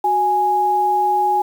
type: tone pair together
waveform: sine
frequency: 370 / 830.6 Hz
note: F#4 / G#5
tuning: 0 / 0 cents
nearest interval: octave + major second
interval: 1400 cents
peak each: -24 / -14 dBFS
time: 0.04-1.42 s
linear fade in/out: 5 ms
effects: 7-bit